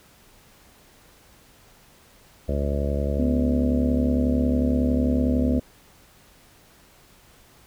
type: harmonic tone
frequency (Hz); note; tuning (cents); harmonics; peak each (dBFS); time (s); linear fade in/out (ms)
71; C#2; +42; 1 / 2 / 3 / 4 / 5 / 6 / 7 / 8 / 9; -24 / -32 / -31 / -36 / -36 / -38 / -32 / -33 / -35; 2.48-5.6; 10
type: tone with pitch glide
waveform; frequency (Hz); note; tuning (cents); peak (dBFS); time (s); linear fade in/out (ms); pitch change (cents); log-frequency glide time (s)
sine; 248.8 to 250.7; B3 to B3; +13 to +26; -21; 3.19-5.6; 10; +13; 3.31-5.16
effects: pink hiss -54 dBFS RMS until 7.66 s